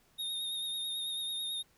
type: tone with vibrato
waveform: square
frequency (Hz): 3700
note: A#7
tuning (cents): -14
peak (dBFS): -35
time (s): 0.18-1.63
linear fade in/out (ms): 20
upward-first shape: sine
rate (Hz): 9.1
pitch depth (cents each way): 31
effects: pink hiss -68 dBFS RMS until 1.77 s